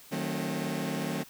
sawtooth chord, D# diminished seventh, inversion none, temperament just, 155.56 / 186.68 / 224 / 268.8 Hz, D#3 / F#3 / A3 / C4, 0 / +16 / +31 / +47 cents, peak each -32 dBFS, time 0.11-1.24 s, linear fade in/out 20 ms, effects white hiss -53 dBFS RMS until 1.29 s

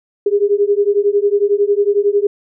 sine beating tone pair, 401.7 / 412.7 Hz, G4 / G#4, +42 / -11 cents, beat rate 11 Hz, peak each -14 dBFS, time 0.26-2.27 s, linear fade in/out 5 ms, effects none

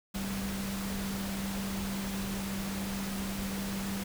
sine tone in noise, 195.7 Hz, G3, 3 cents flat, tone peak -34 dBFS, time 0.14-4.04 s, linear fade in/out 10 ms, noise pink, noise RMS -39 dBFS, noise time 0.14-4.04 s, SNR +2 dB, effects none

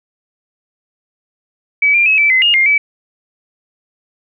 sine tone with pitch steps, 2286 / 2387 / 2570 / 2320 / 2048 / 2844 / 2118 / 2296 Hz, D7 / D7 / E7 / D7 / C7 / F7 / C7 / D7, -47 / +28 / -45 / -22 / -38 / +31 / +21 / -40 cents, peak -8 dBFS, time 1.82-2.78 s, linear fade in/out 5 ms, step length 120 ms, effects none

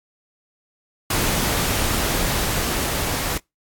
pink noise with level ramp, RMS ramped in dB -20 to -24 dBFS, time 1.1-3.38 s, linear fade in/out 5 ms, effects noise-tail reverb RT60 0.2 s tail -26 dB re dry + AAC 64 kbps

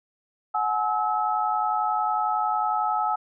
sine tone cluster, 736 / 847 / 1294 Hz, F#5 / G#5 / E6, -9 / +34 / -32 cents, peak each -28 / -25 / -26 dBFS, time 0.54-3.16 s, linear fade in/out 10 ms, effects none

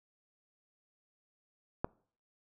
click, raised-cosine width 1 ms, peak -17 dBFS, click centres 1.845 s, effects noise-tail reverb RT60 0.5 s tail -25 dB re dry

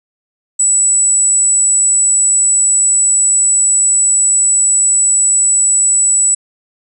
sine tone, 7902 Hz, B8, in tune, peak -8 dBFS, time 0.59-6.35 s, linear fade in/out 10 ms, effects none

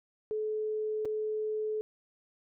sine tone with dropouts, 430.3 Hz, A4, 39 cents flat, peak -30 dBFS, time 0.31-1.81 s, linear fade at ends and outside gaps 0 ms, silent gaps 1.05-1.055 s, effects none

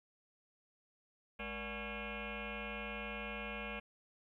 sine tone with frequency modulation, 1110 Hz, C#6, 2 cents sharp, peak -40 dBFS, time 1.39-3.8 s, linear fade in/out 10 ms, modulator 264 Hz, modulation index 6.4, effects 13-bit

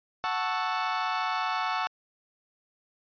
35% pulse chord, F# minor seventh, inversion none, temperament equal, 740 / 880 / 1108.7 / 1318.5 Hz, F#5 / A5 / C#6 / E6, 0 / 0 / 0 / 0 cents, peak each -31 dBFS, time 0.24-1.87 s, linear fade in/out 0 ms, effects resampled to 11025 Hz

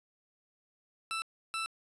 20% pulse tone bursts at uneven times, 1327 Hz, E6, 11 cents sharp, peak -28 dBFS, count 2, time 1.11-1.22 / 1.54-1.66 s, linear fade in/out 0 ms, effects resampled to 24000 Hz + 11-bit

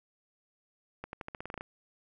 accelerating click train, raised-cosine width 0.5 ms, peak -24 dBFS, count 11, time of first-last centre 1.04-1.609 s, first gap 91 ms, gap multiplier 0.89, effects none

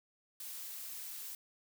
blue noise, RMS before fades -45 dBFS, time 0.4-1.35 s, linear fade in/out 2 ms, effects none

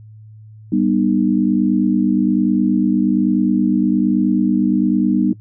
sine chord, G augmented, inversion none, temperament just, 196 / 245 / 306.2 Hz, G3 / B3 / D#4, 0 / -14 / -28 cents, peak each -17 dBFS, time 0.72-5.33 s, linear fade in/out 5 ms, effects noise-tail reverb RT60 0.1 s tail -20 dB re dry + added 108 Hz sine -37 dBFS peak until 5.4 s

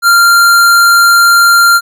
square tone, 1389 Hz, F6, 10 cents flat, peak -4 dBFS, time 0.02-1.81 s, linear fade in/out 50 ms, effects none

